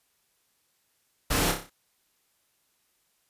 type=noise with echo; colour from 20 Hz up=pink; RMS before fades=-26 dBFS; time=1.3-1.52 s; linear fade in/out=10 ms; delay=30 ms; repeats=6; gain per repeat=-5 dB; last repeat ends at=1.7 s; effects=white hiss -71 dBFS RMS until 3.29 s + resampled to 32000 Hz